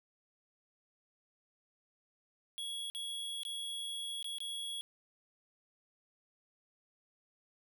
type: tone with dropouts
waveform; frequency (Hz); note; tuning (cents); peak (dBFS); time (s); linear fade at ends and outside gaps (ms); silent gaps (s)
square; 3339; G#7; +9; -39; 2.58-4.81; 0; 2.9-2.949 / 3.433-3.451 / 4.227-4.244 / 4.384-4.404
effects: none

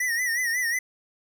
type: tone with vibrato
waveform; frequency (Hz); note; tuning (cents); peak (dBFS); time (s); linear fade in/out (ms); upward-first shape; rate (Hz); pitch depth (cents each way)
square; 1919; A#6; +50; -24; 0-0.79; 5; sine; 5.5; 93
effects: none

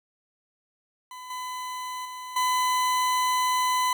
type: tone with level steps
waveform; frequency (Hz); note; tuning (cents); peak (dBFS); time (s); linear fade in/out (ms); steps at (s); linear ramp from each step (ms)
40% pulse; 1007; B5; +33; -38 / -31 / -35 / -21; 1.11-3.93; 2; 1.3 / 2.05 / 2.36; 5
effects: none

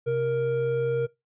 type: tone pair together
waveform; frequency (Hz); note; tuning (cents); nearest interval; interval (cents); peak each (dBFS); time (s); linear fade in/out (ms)
triangle; 130.81 / 467.5; C3 / A#4; 0 / +5; octave + minor seventh; 2205; -28 / -21; 0.06-1.07; 20
effects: noise-tail reverb RT60 0.2 s tail -21 dB re dry + resampled to 8000 Hz

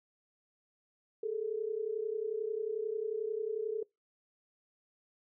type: tone pair together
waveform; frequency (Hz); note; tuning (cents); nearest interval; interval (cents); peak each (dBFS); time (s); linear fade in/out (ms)
sine; 415.3 / 446.5; G#4 / A4; 0 / +25; minor second; 125; -37 / -34; 1.23-3.83; 5
effects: noise-tail reverb RT60 0.2 s tail -24 dB re dry

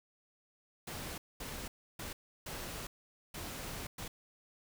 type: noise bursts at uneven times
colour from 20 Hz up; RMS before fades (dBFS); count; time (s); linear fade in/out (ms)
pink; -43; 6; 0.87-1.18 / 1.4-1.68 / 1.99-2.13 / 2.46-2.87 / 3.34-3.87 / 3.98-4.08; 5
effects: none

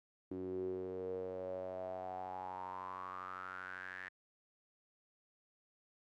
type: tone with band-pass filter sweep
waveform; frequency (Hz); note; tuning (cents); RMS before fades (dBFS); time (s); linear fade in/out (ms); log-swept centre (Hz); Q
sawtooth; 92.7; F#2; +4; -44; 0.31-4.09; 5; 320 to 1800; 8.4
effects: none

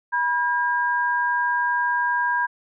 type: tone pair together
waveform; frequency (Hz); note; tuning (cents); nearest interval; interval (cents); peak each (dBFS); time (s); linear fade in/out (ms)
sine; 972.5 / 1615; B5 / G#6; -27 / -49; major sixth; 878; -22; 0.12-2.47; 20
effects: none

